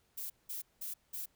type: noise bursts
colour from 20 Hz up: violet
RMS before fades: -41 dBFS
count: 4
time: 0.17-1.26 s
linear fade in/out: 10 ms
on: 130 ms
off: 190 ms
effects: pink hiss -73 dBFS RMS until 1.35 s